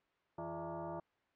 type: tone with frequency modulation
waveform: sine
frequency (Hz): 164.81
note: E3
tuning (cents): 0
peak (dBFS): -40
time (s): 0.38-1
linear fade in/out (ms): 5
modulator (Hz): 253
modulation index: 3.5
effects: white hiss -75 dBFS RMS until 1.35 s + low-pass 2000 Hz 12 dB/octave